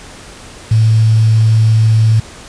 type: tone with quantisation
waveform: sine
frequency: 110.7 Hz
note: A2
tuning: 11 cents sharp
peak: -6 dBFS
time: 0.71-2.2 s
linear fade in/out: 5 ms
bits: 5
effects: pink hiss -34 dBFS RMS until 2.48 s + resampled to 22050 Hz